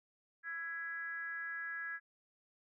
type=tone with frequency modulation; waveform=sine; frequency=1663 Hz; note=G#6; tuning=2 cents sharp; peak=-39 dBFS; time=0.43-2 s; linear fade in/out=50 ms; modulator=330 Hz; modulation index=0.6; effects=none